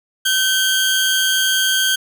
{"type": "tone pair together", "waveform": "sawtooth", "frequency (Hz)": [1535, 3249], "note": ["G6", "G#7"], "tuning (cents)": [-37, -39], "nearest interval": "octave + minor second", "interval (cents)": 1298, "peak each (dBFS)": -14, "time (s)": [0.25, 1.96], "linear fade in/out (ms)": 10, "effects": []}